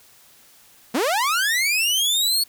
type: linear sweep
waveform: sawtooth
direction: up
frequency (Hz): 205.4 to 4435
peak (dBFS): -15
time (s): 0.94-2.44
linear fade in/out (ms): 10
effects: white hiss -52 dBFS RMS until 2.48 s